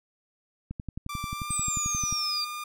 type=click train; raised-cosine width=5 ms; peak=-22 dBFS; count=17; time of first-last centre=0.71-2.126 s; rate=11.3 Hz
type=tone with pitch glide; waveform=sawtooth; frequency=1174.7 to 1208.4 Hz; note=D6 to D6; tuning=0 to +49 cents; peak=-30 dBFS; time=1.09-2.64 s; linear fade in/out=5 ms; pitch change=+49 cents; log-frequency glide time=1.3-1.6 s
type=exponential sweep; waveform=sine; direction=down; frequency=8372 to 4646 Hz; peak=-27 dBFS; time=1.5-2.45 s; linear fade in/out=10 ms
effects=none